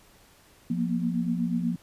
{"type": "tone cluster", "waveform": "sine", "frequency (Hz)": [175.4, 232.1, 240.3], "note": ["F3", "A#3", "B3"], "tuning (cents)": [8, -7, -47], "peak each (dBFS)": [-28, -30, -29], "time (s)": [0.7, 1.76], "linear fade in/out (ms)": 5, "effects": ["pink hiss -57 dBFS RMS until 1.82 s", "resampled to 32000 Hz"]}